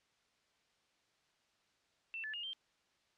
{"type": "tone with pitch steps", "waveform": "sine", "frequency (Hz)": [2680, 1737, 2847, 3148], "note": ["E7", "A6", "F7", "G7"], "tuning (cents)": [28, -23, 33, 7], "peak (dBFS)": -40, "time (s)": [2.14, 2.532], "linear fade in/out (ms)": 0, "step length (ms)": 98, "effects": ["white hiss -75 dBFS RMS until 3.17 s", "low-pass 5000 Hz 12 dB/octave"]}